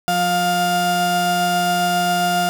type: tone pair together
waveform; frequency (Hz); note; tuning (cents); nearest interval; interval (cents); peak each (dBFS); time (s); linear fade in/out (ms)
35% pulse; 178.1 / 705; F3 / F5; +34 / +16; 2 octaves; 2382; -22 / -15; 0.08-2.49; 0
effects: 9-bit